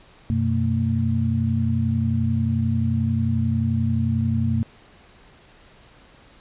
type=tone cluster; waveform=sine; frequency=93.2 / 124.5 / 226.3 Hz; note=F#2 / B2 / A3; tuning=+13 / +14 / +49 cents; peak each=-23 dBFS; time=0.3-4.63 s; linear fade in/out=0 ms; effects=pink hiss -51 dBFS RMS until 6.4 s + resampled to 8000 Hz